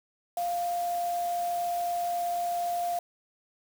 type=tone in noise; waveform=sine; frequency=698.5 Hz; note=F5; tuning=in tune; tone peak=-27 dBFS; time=0.37-2.99 s; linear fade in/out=2 ms; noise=white; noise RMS=-44 dBFS; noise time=0.37-2.99 s; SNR=+14 dB; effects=none